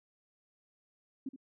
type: tone with echo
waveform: sine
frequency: 267.4 Hz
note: C4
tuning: 38 cents sharp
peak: -35 dBFS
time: 1.26-1.29 s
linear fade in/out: 5 ms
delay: 72 ms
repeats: 1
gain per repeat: -11 dB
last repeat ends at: 1.362 s
effects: none